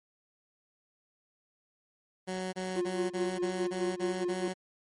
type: tone bursts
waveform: 15% pulse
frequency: 185.7 Hz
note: F#3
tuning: 7 cents sharp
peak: -27 dBFS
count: 8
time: 2.27-4.539 s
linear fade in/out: 20 ms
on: 260 ms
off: 27 ms
type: tone with tremolo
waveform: triangle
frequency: 354.7 Hz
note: F4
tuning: 27 cents sharp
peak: -26 dBFS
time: 2.76-4.48 s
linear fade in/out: 2 ms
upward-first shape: sine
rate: 4.8 Hz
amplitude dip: 80%
effects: MP3 48 kbps